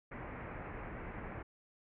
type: low-pass noise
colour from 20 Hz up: pink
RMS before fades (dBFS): -45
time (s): 0.11-1.43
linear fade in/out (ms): 10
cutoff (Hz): 2300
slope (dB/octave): 48
effects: none